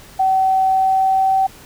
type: tone with pitch glide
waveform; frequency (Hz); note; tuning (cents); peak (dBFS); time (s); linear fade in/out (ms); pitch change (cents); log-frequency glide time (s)
sine; 762 to 768.2; G5 to G5; -49 to -35; -12; 0.19-1.47; 10; +14; 0.66-1.35
effects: pink hiss -42 dBFS RMS until 1.65 s

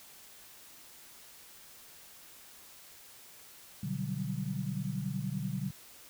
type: chord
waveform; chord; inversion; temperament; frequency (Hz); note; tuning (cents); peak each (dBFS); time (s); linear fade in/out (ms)
sine; G major seventh; first; equal with one note detuned; 123.47 / 146.83 / 185 / 195.43; B2 / D3 / F#3 / G3; 0 / 0 / 0 / -5; -39 / -37 / -38 / -39; 3.83-5.71; 5
effects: white hiss -54 dBFS RMS until 6.09 s

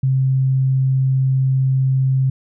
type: tone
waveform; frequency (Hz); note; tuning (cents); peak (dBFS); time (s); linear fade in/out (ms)
sine; 132.4; C3; +21; -13; 0.03-2.3; 5
effects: none

